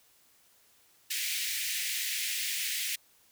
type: high-pass noise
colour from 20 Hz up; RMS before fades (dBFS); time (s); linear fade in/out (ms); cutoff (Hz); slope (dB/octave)
pink; -33; 1.1-2.96; 10; 1900; 48
effects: white hiss -64 dBFS RMS until 3.31 s